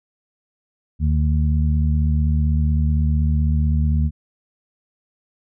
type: harmonic tone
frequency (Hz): 75.8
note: D#2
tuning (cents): -45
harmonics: 1 / 2 / 3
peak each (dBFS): -16 / -22 / -26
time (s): 0.99-4.11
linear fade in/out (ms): 50
effects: none